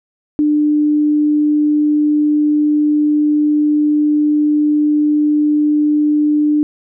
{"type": "tone", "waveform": "sine", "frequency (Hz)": 298.8, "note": "D4", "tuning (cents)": 30, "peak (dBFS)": -10, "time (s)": [0.39, 6.63], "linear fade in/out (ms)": 0, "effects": []}